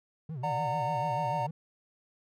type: tone with vibrato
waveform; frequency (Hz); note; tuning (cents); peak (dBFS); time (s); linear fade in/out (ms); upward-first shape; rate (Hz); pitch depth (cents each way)
triangle; 141.3; C#3; +34; -33; 0.29-1.51; 5; sine; 6.8; 260
type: chord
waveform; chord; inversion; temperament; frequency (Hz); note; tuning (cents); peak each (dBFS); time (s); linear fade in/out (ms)
triangle; D augmented; none; just; 587.3 / 734.2 / 917.7; D5 / F#5 / A#5; 0 / -14 / -27; -34 / -33 / -29; 0.43-1.47; 10
effects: none